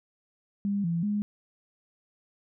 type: tone with pitch steps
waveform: sine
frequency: 201.2 / 168.6 / 207 Hz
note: G3 / E3 / G#3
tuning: +45 / +39 / -5 cents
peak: -25 dBFS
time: 0.65-1.22 s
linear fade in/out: 0 ms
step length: 190 ms
effects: none